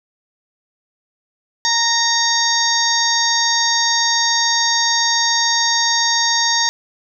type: harmonic tone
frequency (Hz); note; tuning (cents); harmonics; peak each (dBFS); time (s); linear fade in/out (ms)
927; A#5; -10; 1 / 2 / 4 / 5 / 6 / 7; -21 / -21 / -21 / -21 / -21 / -21; 1.65-6.69; 0
effects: none